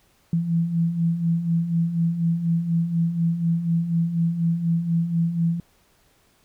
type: beating tone pair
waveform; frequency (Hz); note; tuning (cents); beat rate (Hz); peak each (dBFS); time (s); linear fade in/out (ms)
sine; 164.5 / 168.6; E3 / E3; -3 / +39; 4.1; -27 / -20; 0.33-5.6; 2
effects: pink hiss -61 dBFS RMS until 6.44 s